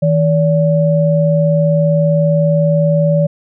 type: tone pair together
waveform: sine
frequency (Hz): 159.9 / 575.1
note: D#3 / D5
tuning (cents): +48 / -36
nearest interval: octave + minor seventh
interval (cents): 2216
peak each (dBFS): -11 / -13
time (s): 0.02-3.27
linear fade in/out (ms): 10
effects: none